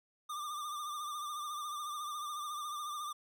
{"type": "tone with vibrato", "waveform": "square", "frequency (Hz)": 1194, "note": "D6", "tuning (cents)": 28, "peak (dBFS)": -39, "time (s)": [0.29, 3.13], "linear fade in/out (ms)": 10, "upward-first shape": "triangle", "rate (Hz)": 14, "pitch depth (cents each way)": 62, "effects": []}